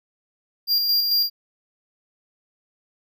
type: tone with tremolo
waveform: square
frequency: 4780 Hz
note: D8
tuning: 30 cents sharp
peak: -17 dBFS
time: 0.67-1.3 s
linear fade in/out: 50 ms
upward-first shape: square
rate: 4.5 Hz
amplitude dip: 35%
effects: none